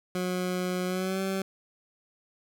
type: tone with pitch glide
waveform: 20% pulse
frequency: 181.8 to 192.05 Hz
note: F#3 to G3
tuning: -30 to -35 cents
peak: -23 dBFS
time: 0.15-1.42 s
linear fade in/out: 2 ms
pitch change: +95 cents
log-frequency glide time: 0.86-1.21 s
effects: none